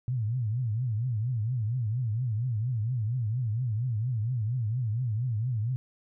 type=tone with vibrato; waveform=sine; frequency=116.4 Hz; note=A#2; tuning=2 cents flat; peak=-26 dBFS; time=0.08-5.76 s; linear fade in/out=0 ms; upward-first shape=triangle; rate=4.3 Hz; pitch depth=230 cents each way; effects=none